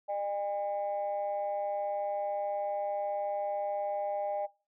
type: tone pair together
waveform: sine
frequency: 605.6 / 808 Hz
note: D#5 / G#5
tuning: -47 / -48 cents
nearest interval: perfect fourth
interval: 499 cents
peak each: -32 / -33 dBFS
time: 0.08-4.47 s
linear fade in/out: 20 ms
effects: noise-tail reverb RT60 0.3 s tail -20 dB re dry + tanh soft clip ceiling -25 dBFS